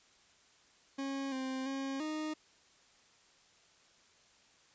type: tone with pitch steps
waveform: 40% pulse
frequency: 273 / 262.2 / 270.9 / 309 Hz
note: C#4 / C4 / C#4 / D#4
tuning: -26 / +4 / -40 / -12 cents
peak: -35 dBFS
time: 0.98-2.34 s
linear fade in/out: 10 ms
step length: 340 ms
effects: white hiss -65 dBFS RMS until 4.74 s + resampled to 16000 Hz